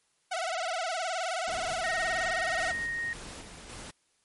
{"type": "tone with vibrato", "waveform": "sawtooth", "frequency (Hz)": 698.5, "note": "F5", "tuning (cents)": 0, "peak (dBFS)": -26, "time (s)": [0.31, 2.72], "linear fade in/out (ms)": 10, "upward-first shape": "sine", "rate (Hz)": 19, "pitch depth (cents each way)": 140}
{"type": "noise with tremolo", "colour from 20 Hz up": "pink", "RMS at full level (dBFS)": -43, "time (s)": [1.47, 3.91], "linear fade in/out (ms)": 10, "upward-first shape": "square", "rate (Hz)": 1.8, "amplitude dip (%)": 35}
{"type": "tone", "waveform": "sine", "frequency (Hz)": 1864.7, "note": "A#6", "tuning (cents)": 0, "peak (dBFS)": -30, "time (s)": [1.84, 3.13], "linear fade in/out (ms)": 0}
{"effects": ["white hiss -71 dBFS RMS until 4.24 s", "MP3 48 kbps"]}